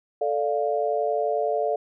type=chord; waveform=sine; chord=D minor; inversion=second; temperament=equal; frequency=440 / 587.3 / 698.5 Hz; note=A4 / D5 / F5; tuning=0 / 0 / 0 cents; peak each=-26 dBFS; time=0.21-1.76 s; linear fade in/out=5 ms; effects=none